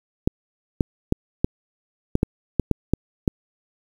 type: clicks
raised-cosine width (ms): 3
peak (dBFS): -4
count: 10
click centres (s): 0.275 / 0.808 / 1.124 / 1.445 / 2.154 / 2.231 / 2.597 / 2.713 / 2.936 / 3.278
effects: 7-bit